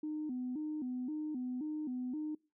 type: tone with vibrato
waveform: sine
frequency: 277.2 Hz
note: C#4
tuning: in tune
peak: -35 dBFS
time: 0.03-2.35 s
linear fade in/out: 5 ms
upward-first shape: square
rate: 1.9 Hz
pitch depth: 170 cents each way
effects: noise-tail reverb RT60 0.3 s tail -24 dB re dry + tanh soft clip ceiling -31 dBFS